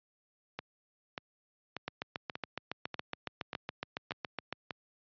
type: two click trains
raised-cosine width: 0.3 ms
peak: -21 / -19 dBFS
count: 8 / 20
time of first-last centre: 0.59-4.708 / 1.88-4.526 s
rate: 1.7 / 7.18 Hz
effects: high-pass 100 Hz 12 dB/octave + resampled to 11025 Hz